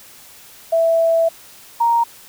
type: tone pair in turn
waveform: sine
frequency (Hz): 660 / 933.4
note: E5 / A#5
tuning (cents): +2 / +2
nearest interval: tritone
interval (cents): 600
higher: second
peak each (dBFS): -12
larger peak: neither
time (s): 0.72-1.29 / 1.8-2.04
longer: first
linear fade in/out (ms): 10
effects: white hiss -43 dBFS RMS until 2.28 s